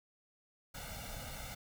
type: noise with comb filter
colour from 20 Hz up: pink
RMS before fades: -45 dBFS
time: 0.74-1.55 s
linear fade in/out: 10 ms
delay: 1.4 ms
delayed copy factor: +0.85
effects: none